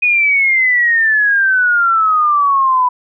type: exponential sweep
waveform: sine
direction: down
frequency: 2489 to 987 Hz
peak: -9 dBFS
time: 0.02-2.89 s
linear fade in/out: 10 ms
effects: none